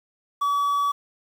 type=tone with quantisation; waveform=triangle; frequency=1141 Hz; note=C#6; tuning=50 cents sharp; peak=-18 dBFS; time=0.41-0.92 s; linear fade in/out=10 ms; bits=8; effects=none

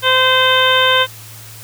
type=harmonic tone; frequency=516 Hz; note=C5; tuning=24 cents flat; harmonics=1 / 2 / 3 / 4 / 5 / 6 / 7; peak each=-17 / -16 / -16 / -22 / -22 / -16 / -18 dBFS; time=0.02-1.07 s; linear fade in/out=50 ms; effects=added 110 Hz sine -37 dBFS peak until 1.63 s + white hiss -37 dBFS RMS until 1.63 s

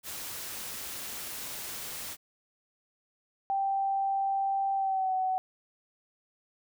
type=noise; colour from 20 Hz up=white; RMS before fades=-39 dBFS; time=0.03-2.17 s; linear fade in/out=50 ms
type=tone with pitch glide; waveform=sine; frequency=783 to 751.5 Hz; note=G5 to F#5; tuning=-2 to +27 cents; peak=-26 dBFS; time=3.5-5.38 s; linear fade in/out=0 ms; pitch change=-71 cents; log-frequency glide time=4.75-5.13 s
effects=none

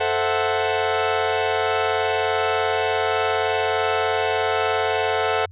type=chord; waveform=sawtooth; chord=F# half-diminished seventh; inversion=first; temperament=equal; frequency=440 / 523.3 / 659.3 / 740 Hz; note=A4 / C5 / E5 / F#5; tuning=0 / 0 / 0 / 0 cents; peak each=-19 / -23 / -23 / -20 dBFS; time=0-5.46 s; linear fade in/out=10 ms; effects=added 91 Hz sine -40 dBFS peak until 5.51 s + resampled to 8000 Hz

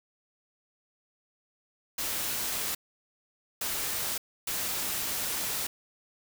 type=noise bursts at uneven times; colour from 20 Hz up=white; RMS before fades=-32 dBFS; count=3; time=1.98-2.75 / 3.61-4.18 / 4.47-5.67 s; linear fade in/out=5 ms; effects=none

